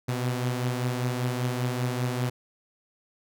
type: beating tone pair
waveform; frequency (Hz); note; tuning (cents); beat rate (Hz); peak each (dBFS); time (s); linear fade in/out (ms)
sawtooth; 123.47 / 128.57; B2 / C3; 0 / -30; 5.1; -23 / -29; 0.08-2.3; 10
effects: none